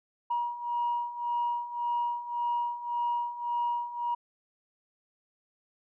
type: beating tone pair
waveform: sine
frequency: 954 / 955.8 Hz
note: A#5 / A#5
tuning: +40 / +43 cents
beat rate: 1.8 Hz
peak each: -33 / -29 dBFS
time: 0.3-4.15 s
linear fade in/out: 10 ms
effects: tanh soft clip ceiling -22 dBFS